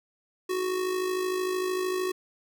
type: tone with amplitude modulation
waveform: square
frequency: 369.9 Hz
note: F#4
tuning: in tune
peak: -25 dBFS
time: 0.49-2.12 s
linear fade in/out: 10 ms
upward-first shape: sine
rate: 53.2 Hz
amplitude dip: 50%
effects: none